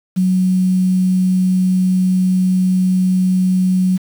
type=tone with quantisation; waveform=sine; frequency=185 Hz; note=F#3; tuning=in tune; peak=-11 dBFS; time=0.16-3.98 s; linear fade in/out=20 ms; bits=6; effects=none